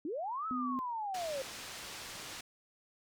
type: linear two-way sweep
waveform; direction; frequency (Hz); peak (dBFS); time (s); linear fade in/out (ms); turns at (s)
sine; up then down; 272.4 to 1318 to 519; -35; 0.05-1.42; 2; 0.47
type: tone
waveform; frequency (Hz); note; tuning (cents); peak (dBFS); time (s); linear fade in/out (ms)
sine; 253; B3; +42; -35; 0.51-0.79; 0
type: low-pass noise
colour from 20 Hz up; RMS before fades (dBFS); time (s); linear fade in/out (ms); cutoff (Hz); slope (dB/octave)
white; -46; 1.14-2.41; 5; 6000; 12
effects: none